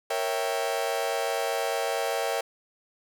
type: chord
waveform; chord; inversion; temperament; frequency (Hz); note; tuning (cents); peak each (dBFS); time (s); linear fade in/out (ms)
40% pulse; A# diminished seventh; none; equal; 466.2 / 554.4 / 659.3 / 784; A#4 / C#5 / E5 / G5; 0 / 0 / 0 / 0; -31; 0.1-2.41; 5
effects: none